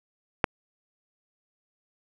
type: click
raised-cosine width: 0.5 ms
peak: -4 dBFS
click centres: 0.442 s
effects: none